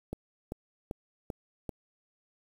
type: click train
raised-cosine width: 2 ms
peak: -22 dBFS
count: 5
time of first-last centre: 0.13-1.692 s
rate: 2.56 Hz
effects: 8-bit